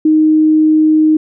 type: tone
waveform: sine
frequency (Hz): 310.9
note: D#4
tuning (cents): -1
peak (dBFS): -6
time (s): 0.05-1.17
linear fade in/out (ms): 5
effects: none

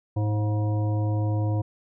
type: harmonic tone with a mistuned harmonic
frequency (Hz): 106.1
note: G#2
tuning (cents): +38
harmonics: 1 / 3 / 5 / 7 / 9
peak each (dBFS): -22 / -32 / -36 / -39 / -41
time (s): 0.16-1.62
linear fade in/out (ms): 10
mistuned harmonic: 7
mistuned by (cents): -64
effects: none

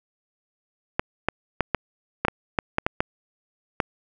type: clicks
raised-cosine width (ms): 0.5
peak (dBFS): -5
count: 11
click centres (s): 0.995 / 1.286 / 1.607 / 1.747 / 2.25 / 2.283 / 2.588 / 2.784 / 2.865 / 3.005 / 3.802
effects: none

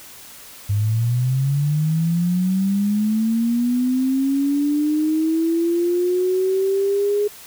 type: linear sweep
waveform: sine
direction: up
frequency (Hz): 100 to 416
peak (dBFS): -16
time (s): 0.69-7.28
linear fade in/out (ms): 10
effects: white hiss -41 dBFS RMS until 7.46 s

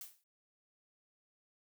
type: noise with exponential decay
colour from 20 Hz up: blue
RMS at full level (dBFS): -44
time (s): 0.01-0.24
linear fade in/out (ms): 2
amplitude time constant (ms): 50
effects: none

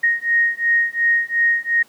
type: beating tone pair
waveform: sine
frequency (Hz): 1864.7 / 1867.5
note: A#6 / A#6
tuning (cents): 0 / +3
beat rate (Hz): 2.8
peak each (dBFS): -18 / -18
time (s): 0.03-1.83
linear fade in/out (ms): 10
effects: pink hiss -52 dBFS RMS until 1.88 s + high-pass 200 Hz 12 dB/octave

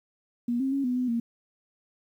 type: tone with pitch steps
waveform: sine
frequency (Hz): 239.5 / 267.1 / 275.9 / 248.5 / 251.4 / 233.1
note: A#3 / C4 / C#4 / B3 / B3 / A#3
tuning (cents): +47 / +36 / -8 / +11 / +31 / 0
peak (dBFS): -24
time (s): 0.48-1.2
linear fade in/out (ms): 5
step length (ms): 120
effects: 10-bit

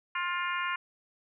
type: harmonic tone with a mistuned harmonic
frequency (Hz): 352.7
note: F4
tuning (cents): +17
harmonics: 3 / 4 / 5 / 6 / 7 / 8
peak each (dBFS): -33 / -35 / -37 / -39 / -40 / -41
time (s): 0.15-0.76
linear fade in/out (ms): 5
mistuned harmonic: 7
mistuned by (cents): -29
effects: none

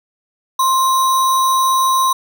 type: tone with sample-and-hold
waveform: sine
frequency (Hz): 1053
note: C6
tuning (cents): +11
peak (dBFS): -11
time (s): 0.59-2.13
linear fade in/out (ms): 5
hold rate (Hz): 4900
effects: none

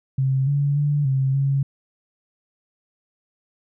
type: tone with pitch steps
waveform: sine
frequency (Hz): 133.4 / 142.5 / 145.9 / 133.9 / 137.8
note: C3 / C#3 / D3 / C3 / C#3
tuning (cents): +34 / +48 / -11 / +40 / -10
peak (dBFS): -17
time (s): 0.18-1.63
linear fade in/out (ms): 5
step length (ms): 290
effects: none

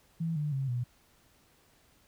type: tone with pitch steps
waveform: sine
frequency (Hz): 164.5 / 149.11 / 135.17 / 122.53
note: E3 / D3 / C#3 / B2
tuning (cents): -3 / +27 / -43 / -13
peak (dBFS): -29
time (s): 0.2-0.84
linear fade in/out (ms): 10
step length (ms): 160
effects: pink hiss -65 dBFS RMS until 2.07 s

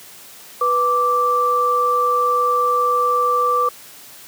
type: tone pair together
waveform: sine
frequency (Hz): 492.3 / 1170.9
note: B4 / D6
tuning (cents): -6 / -6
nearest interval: octave + minor third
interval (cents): 1500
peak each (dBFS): -21 / -15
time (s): 0.61-3.69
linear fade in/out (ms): 5
effects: white hiss -41 dBFS RMS until 4.27 s + high-pass 100 Hz 12 dB/octave

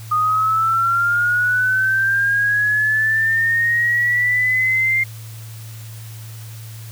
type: linear sweep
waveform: sine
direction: up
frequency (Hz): 1227 to 2108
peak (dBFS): -14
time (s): 0.11-5.04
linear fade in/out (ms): 10
effects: added 111 Hz sine -32 dBFS peak until 6.91 s + white hiss -42 dBFS RMS until 6.91 s

